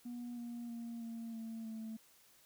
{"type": "tone with pitch steps", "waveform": "sine", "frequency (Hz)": [241.5, 237.4, 233.3, 229.3, 225.3, 221.5], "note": ["B3", "A#3", "A#3", "A#3", "A3", "A3"], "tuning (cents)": [-39, 32, 2, -28, 41, 12], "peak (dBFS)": -40, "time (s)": [0.05, 1.97], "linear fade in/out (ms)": 10, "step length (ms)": 320, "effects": ["tanh soft clip ceiling -40 dBFS", "white hiss -66 dBFS RMS until 2.45 s"]}